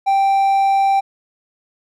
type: tone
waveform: triangle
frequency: 784 Hz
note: G5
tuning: in tune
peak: -10 dBFS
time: 0.06-1.01 s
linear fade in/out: 20 ms
effects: none